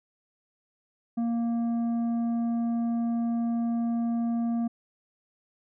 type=tone with tanh clipping; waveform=triangle; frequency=233.1 Hz; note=A#3; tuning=in tune; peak=-26 dBFS; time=1.17-4.68 s; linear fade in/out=10 ms; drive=11 dB; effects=none